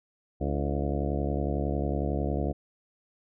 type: harmonic tone with a mistuned harmonic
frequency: 71 Hz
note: C#2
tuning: 42 cents sharp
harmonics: 1 / 2 / 3 / 4 / 5 / 6 / 7 / 8 / 9 / 10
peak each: -30 / -33 / -35 / -36 / -37 / -38 / -38 / -39 / -40 / -40 dBFS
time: 0.4-2.53 s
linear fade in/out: 20 ms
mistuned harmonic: 5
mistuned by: -84 cents
effects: none